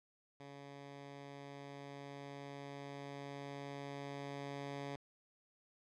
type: tone with level ramp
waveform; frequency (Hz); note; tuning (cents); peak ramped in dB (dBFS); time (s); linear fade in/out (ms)
10% pulse; 140.8; C#3; +27; -43 to -34; 0.4-4.96; 2
effects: low-pass 5000 Hz 12 dB/octave